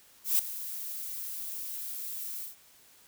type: noise with ADSR envelope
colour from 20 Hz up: violet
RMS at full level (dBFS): -23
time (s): 0.24-2.56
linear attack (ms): 150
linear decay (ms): 4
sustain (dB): -15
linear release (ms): 140
effects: white hiss -59 dBFS RMS until 3.07 s